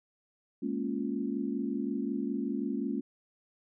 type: chord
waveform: sine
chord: Bb minor seventh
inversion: third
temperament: equal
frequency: 207.7 / 233.1 / 277.2 / 349.2 Hz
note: Ab3 / Bb3 / Db4 / F4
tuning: 0 / 0 / 0 / 0 cents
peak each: -36 / -35 / -34 / -39 dBFS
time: 0.62-3.01 s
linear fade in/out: 10 ms
effects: none